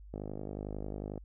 click train, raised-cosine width 2 ms, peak -26 dBFS, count 54, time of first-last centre 0.14-1.177 s, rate 51.1 Hz, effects added 50 Hz sine -48 dBFS peak until 1.24 s

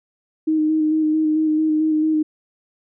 sine tone with vibrato, 311.1 Hz, D#4, in tune, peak -15 dBFS, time 0.47-2.23 s, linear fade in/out 10 ms, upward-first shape square, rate 4.5 Hz, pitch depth 17 cents each way, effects none

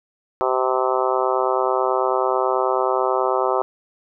harmonic tone, 129.2 Hz, C3, 21 cents flat, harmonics 3 / 4 / 5 / 6 / 7 / 8 / 9 / 10, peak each -23 / -24 / -25 / -26 / -26 / -27 / -28 / -28 dBFS, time 0.41-3.62 s, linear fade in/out 0 ms, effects none

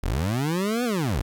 25% pulse linear two-way sweep, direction up then down, 33.56 to 252.4 to 41.23 Hz, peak -19 dBFS, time 0.03-1.22 s, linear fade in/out 10 ms, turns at 0.84 s, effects 10-bit

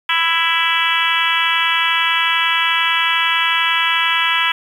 harmonic tone, 331.2 Hz, E4, 8 cents sharp, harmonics 3 / 4 / 5 / 6 / 7 / 8 / 9 / 10, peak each -22 / -22 / -22 / -22 / -22 / -22 / -22 / -22 dBFS, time 0.09-4.52 s, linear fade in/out 5 ms, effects 7-bit

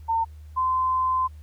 sine tone pair in turn, 907 / 1031.5 Hz, A#5 / C6, -48 / -25 cents, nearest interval major second, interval 223 cents, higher second, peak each -20 dBFS, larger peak neither, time 0.08-0.25 / 0.56-1.28 s, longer second, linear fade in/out 20 ms, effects added 76 Hz sine -40 dBFS peak until 1.42 s + pink hiss -63 dBFS RMS until 1.42 s

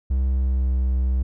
triangle tone with pitch glide, 65.41 to 63.99 Hz, C2 to C2, 0 to -38 cents, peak -16 dBFS, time 0.1-1.23 s, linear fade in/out 10 ms, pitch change -38 cents, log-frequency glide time 0.25-0.8 s, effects none

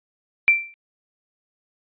sine tone with exponential decay, 2349 Hz, D7, in tune, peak -8 dBFS, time 0.48-0.74 s, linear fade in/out 0 ms, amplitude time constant 56 ms, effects resampled to 8000 Hz

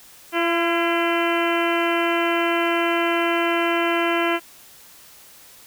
harmonic tone with a mistuned harmonic, 339.7 Hz, F4, 48 cents flat, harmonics 1 / 2 / 3 / 4 / 5 / 6 / 7 / 8 / 9, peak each -22 / -25 / -27 / -28 / -29 / -30 / -30 / -31 / -32 dBFS, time 0.32-4.4 s, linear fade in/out 50 ms, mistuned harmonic 5, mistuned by -44 cents, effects white hiss -47 dBFS RMS until 5.66 s

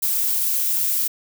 violet noise, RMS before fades -21 dBFS, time 0.02-1.08 s, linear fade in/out 10 ms, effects none

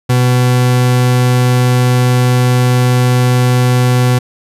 40% pulse tone, 124.8 Hz, B2, 19 cents sharp, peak -7 dBFS, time 0.09-4.19 s, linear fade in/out 10 ms, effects resampled to 32000 Hz

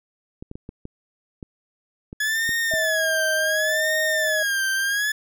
clicks, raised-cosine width 3 ms, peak -22 dBFS, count 9, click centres 0.425 / 0.514 / 0.555 / 0.691 / 0.854 / 1.428 / 2.129 / 2.492 / 2.738 s
40% pulse tone with vibrato, 1699 Hz, G#6, 39 cents sharp, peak -20 dBFS, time 2.2-5.12 s, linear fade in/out 5 ms, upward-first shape sine, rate 0.7 Hz, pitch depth 140 cents each way
sine tone with pitch glide, 639 to 625.1 Hz, D#5 to D#5, +46 to +8 cents, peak -24 dBFS, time 2.71-4.43 s, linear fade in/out 5 ms, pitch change -38 cents, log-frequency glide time 3.14-3.37 s
effects none

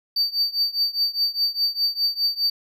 triangle tone with tremolo, 4610 Hz, D8, 33 cents flat, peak -15 dBFS, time 0.16-2.5 s, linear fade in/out 5 ms, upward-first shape triangle, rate 4.9 Hz, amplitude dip 95%, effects none

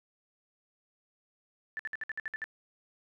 sine tone bursts, 1760 Hz, A6, in tune, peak -33 dBFS, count 9, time 1.77-2.441 s, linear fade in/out 0 ms, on 23 ms, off 58 ms, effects none

